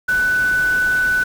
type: tone in noise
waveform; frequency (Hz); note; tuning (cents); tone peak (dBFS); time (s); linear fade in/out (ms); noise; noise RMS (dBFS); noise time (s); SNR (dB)
sine; 1494; F#6; +16; -14; 0.08-1.24; 10; pink; -32; 0.08-1.24; +15
effects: none